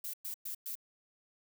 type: noise bursts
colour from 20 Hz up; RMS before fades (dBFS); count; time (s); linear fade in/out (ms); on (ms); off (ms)
violet; -40; 4; 0.04-0.754; 5; 96; 110
effects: none